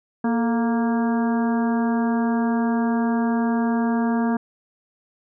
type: harmonic tone with a mistuned harmonic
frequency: 233.1 Hz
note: A#3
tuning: in tune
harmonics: 1 / 2 / 3 / 4 / 5 / 6 / 7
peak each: -19 / -30 / -30 / -31 / -36 / -39 / -36 dBFS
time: 0.24-4.37 s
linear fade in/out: 5 ms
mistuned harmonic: 2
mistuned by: -83 cents
effects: none